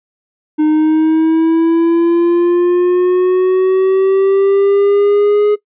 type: linear sweep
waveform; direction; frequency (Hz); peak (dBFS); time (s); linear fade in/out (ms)
triangle; up; 305.3 to 418.4; -6; 0.58-5.56; 20
effects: noise-tail reverb RT60 0.1 s tail -20 dB re dry + resampled to 8000 Hz